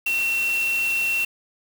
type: tone in noise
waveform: sine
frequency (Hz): 2717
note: F7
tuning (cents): -48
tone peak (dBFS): -20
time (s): 0.06-1.25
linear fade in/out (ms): 5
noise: white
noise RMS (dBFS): -34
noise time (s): 0.06-1.25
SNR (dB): +11
effects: none